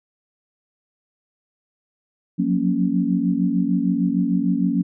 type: chord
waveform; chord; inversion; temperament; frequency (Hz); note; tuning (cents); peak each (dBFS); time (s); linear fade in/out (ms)
sine; Gb major seventh; third; equal with one note detuned; 178.39 / 185 / 233.1 / 277.2; F3 / Gb3 / Bb3 / Db4; +37 / 0 / 0 / 0; -23 / -23 / -23 / -22; 2.38-4.83; 20
effects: none